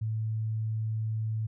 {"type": "tone", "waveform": "sine", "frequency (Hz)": 110, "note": "A2", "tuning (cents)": 0, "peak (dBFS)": -28, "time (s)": [0.01, 1.47], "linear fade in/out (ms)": 10, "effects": []}